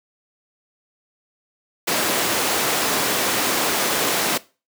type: high-pass noise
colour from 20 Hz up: pink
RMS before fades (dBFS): -21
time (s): 1.87-4.38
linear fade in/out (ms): 10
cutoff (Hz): 300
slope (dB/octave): 12
effects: noise-tail reverb RT60 0.3 s tail -19 dB re dry